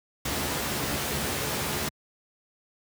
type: noise with comb filter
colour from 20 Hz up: pink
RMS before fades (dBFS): -29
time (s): 0.25-1.89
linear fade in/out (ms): 5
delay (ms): 14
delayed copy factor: +0.6
effects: high-pass 80 Hz 12 dB/octave